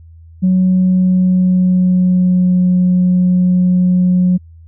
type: tone with pitch glide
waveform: sine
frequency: 185 to 181.19 Hz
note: F#3 to F#3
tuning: 0 to -36 cents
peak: -7 dBFS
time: 0.42-4.38 s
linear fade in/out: 20 ms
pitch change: -36 cents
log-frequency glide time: 0.6-2.64 s
effects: tanh soft clip ceiling -5 dBFS + added 82 Hz sine -36 dBFS peak until 4.67 s